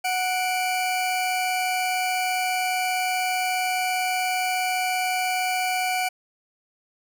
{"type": "tone pair together", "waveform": "40% pulse", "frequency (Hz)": [737.1, 2340], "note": ["F#5", "D7"], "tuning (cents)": [-7, -7], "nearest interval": "octave + minor sixth", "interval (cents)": 2000, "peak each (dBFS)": [-23, -27], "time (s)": [0.04, 6.09], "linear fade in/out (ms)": 10, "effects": []}